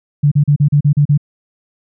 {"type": "tone bursts", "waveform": "sine", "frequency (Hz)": 145.5, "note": "D3", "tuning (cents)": -16, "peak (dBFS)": -7, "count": 8, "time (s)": [0.23, 1.177], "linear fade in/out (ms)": 10, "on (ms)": 86, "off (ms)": 37, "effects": []}